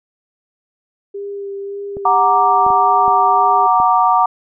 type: tone with vibrato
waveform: sine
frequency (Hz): 399.4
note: G4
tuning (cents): +32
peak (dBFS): -23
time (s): 1.14-3.67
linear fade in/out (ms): 10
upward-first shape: sine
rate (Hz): 1.8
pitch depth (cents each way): 14
type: clicks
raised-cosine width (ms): 2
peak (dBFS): -16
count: 5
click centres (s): 1.969 / 2.665 / 2.704 / 3.08 / 3.801
type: chord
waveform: sine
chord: Gb augmented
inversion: none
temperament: equal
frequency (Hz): 740 / 932.3 / 1174.7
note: Gb5 / Bb5 / D6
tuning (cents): 0 / 0 / 0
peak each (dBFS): -14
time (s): 2.05-4.26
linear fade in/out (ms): 5
effects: none